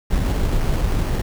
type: noise with sample-and-hold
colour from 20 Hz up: brown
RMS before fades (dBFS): -19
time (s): 0.1-1.22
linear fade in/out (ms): 10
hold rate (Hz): 3675
effects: none